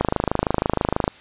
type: click train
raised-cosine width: 1 ms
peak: -4 dBFS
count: 29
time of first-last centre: 0.01-1.079 s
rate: 26.2 Hz
effects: white hiss -46 dBFS RMS until 1.2 s + resampled to 8000 Hz